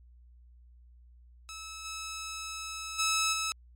10% pulse tone with level steps, 1300 Hz, E6, 24 cents flat, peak -33 / -29 / -18 / -22 dBFS, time 1.49-3.52 s, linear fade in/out 0 ms, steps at 1.84 / 2.98 / 3.32 s, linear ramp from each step 20 ms, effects added 60 Hz sine -53 dBFS peak until 3.75 s + MP3 64 kbps

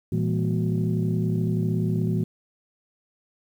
sine tone cluster, 114.4 / 166.1 / 202.5 / 235.7 / 369.5 Hz, A#2 / E3 / G#3 / A#3 / F#4, -32 / +13 / -43 / +19 / -2 cents, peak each -25 / -24 / -30 / -30 / -32 dBFS, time 0.12-2.24 s, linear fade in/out 5 ms, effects tanh soft clip ceiling -13 dBFS + 9-bit

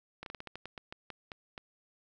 slowing click train, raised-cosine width 0.3 ms, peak -26 dBFS, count 13, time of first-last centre 0.23-1.579 s, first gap 32 ms, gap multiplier 1.21, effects none

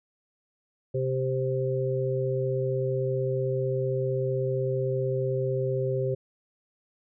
harmonic tone, 130.81 Hz, C3, in tune, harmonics 1 / 3 / 4, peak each -28 / -29 / -30 dBFS, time 0.94-6.15 s, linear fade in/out 10 ms, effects none

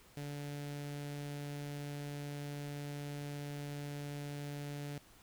sawtooth tone with notch filter, 144.5 Hz, D3, 28 cents flat, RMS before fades -43 dBFS, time 0.17-4.98 s, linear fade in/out 0 ms, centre 1100 Hz, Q 1.8, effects pink hiss -62 dBFS RMS until 5.22 s

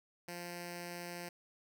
5% pulse tone with notch filter, 174.61 Hz, F3, in tune, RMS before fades -45 dBFS, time 0.28-1.29 s, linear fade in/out 5 ms, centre 1200 Hz, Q 1.3, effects none

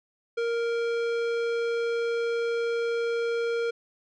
sine tone with tanh clipping, 466.2 Hz, A#4, in tune, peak -27 dBFS, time 0.37-3.71 s, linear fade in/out 10 ms, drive 16 dB, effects none

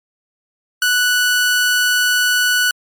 sawtooth tone, 1480 Hz, F#6, in tune, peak -9 dBFS, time 0.82-2.71 s, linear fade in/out 2 ms, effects MP3 96 kbps

